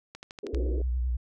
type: click train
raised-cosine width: 0.2 ms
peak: -24 dBFS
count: 6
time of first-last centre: 0.15-0.547 s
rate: 12.6 Hz
type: band-pass noise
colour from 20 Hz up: pink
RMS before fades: -36 dBFS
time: 0.43-0.82 s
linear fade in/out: 5 ms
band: 280 to 490 Hz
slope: 48 dB/octave
type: tone with vibrato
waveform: sine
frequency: 61.74 Hz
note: B1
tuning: in tune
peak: -25 dBFS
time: 0.53-1.17 s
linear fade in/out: 10 ms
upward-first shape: triangle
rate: 9.7 Hz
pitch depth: 79 cents each way
effects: none